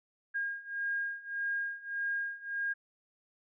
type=beating tone pair; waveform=sine; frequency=1621 / 1622.7 Hz; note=G#6 / G#6; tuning=-42 / -41 cents; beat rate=1.7 Hz; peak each=-37 / -35 dBFS; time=0.34-2.74 s; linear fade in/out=20 ms; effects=none